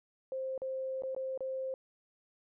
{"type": "tone with dropouts", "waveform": "sine", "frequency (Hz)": 526, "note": "C5", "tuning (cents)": 9, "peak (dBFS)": -34, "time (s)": [0.32, 1.74], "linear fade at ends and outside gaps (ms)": 1, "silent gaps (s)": [[0.578, 0.618], [1.022, 1.035], [1.148, 1.164], [1.376, 1.406]], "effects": []}